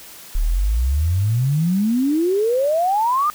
sine exponential sweep, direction up, 34.65 to 1244.5 Hz, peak -15 dBFS, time 0.35-3.3 s, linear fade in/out 0 ms, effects white hiss -40 dBFS RMS until 3.34 s

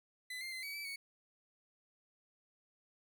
30% pulse tone with pitch steps, 2009 / 2104 / 2058 / 2269 / 2311 / 2227 Hz, B6 / C7 / C7 / C#7 / D7 / C#7, +29 / +9 / -29 / +40 / -28 / +7 cents, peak -39 dBFS, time 0.3-0.96 s, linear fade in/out 5 ms, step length 110 ms, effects none

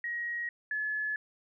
sine tone pair in turn, 1893 / 1714.1 Hz, A#6 / A6, +26 / -46 cents, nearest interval major second, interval 172 cents, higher first, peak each -32 / -30 dBFS, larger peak second, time 0.04-0.49 / 0.71-1.16 s, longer neither, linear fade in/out 2 ms, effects none

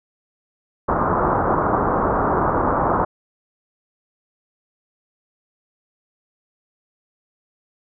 white low-pass noise, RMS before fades -19 dBFS, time 0.88-3.05 s, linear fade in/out 10 ms, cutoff 1300 Hz, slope 48 dB/octave, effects none

